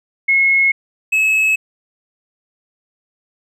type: tone pair in turn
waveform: sine / triangle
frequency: 2172 / 2583 Hz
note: C#7 / E7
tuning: -36 / -36 cents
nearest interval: minor third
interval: 300 cents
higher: second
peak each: -10 dBFS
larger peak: neither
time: 0.28-0.72 / 1.12-1.56 s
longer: neither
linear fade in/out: 10 ms
effects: none